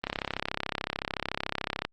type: click train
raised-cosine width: 0.3 ms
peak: -13 dBFS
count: 62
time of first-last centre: 0.04-1.85 s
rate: 33.7 Hz
effects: Opus 32 kbps